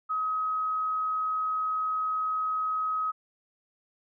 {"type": "tone", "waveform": "sine", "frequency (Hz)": 1269, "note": "D#6", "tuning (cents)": 34, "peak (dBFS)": -26, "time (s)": [0.09, 3.12], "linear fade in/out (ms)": 20, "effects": []}